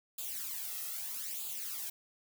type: noise with flanger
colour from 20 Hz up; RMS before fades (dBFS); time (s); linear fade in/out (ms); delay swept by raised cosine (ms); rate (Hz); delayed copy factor
blue; -40; 0.18-1.9; 5; 0.26 to 1.56; 0.79; +0.75
effects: none